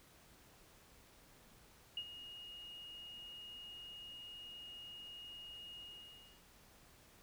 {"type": "tone with ADSR envelope", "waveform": "sine", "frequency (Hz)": 2865, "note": "F7", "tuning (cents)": 44, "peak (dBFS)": -37, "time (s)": [1.97, 6.43], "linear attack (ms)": 3, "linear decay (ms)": 60, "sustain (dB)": -12, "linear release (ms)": 620, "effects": ["pink hiss -64 dBFS RMS until 7.22 s"]}